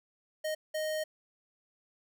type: tone bursts at uneven times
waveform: square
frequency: 621 Hz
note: D#5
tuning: 3 cents flat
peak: -32 dBFS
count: 2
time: 0.44-0.55 / 0.74-1.04 s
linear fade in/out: 10 ms
effects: none